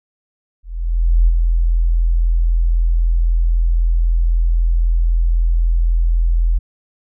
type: tone with ADSR envelope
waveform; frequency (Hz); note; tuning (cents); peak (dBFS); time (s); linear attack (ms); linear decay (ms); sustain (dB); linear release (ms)
sine; 41.92; E1; +30; -7; 0.63-6.59; 650; 22; -4; 16
effects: none